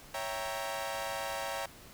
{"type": "chord", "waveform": "sawtooth", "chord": "C# diminished seventh", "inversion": "none", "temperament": "equal", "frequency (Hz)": [554.4, 659.3, 784, 932.3], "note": ["C#5", "E5", "G5", "Bb5"], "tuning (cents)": [0, 0, 0, 0], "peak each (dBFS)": [-36, -37, -37, -37], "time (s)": [0.14, 1.66], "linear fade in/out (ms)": 5, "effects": ["pink hiss -53 dBFS RMS until 1.93 s"]}